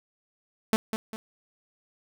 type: tone with echo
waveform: sawtooth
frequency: 220 Hz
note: A3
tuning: in tune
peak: -15 dBFS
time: 0.73-0.76 s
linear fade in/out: 0 ms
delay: 200 ms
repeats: 2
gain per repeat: -8 dB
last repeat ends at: 1.16 s
effects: none